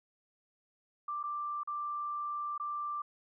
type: tone with dropouts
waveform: sine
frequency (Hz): 1179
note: D6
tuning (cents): +6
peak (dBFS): -34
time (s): 1.08-3.02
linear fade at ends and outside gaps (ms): 5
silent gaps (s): 1.23-1.237 / 1.634-1.674 / 2.579-2.598
effects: none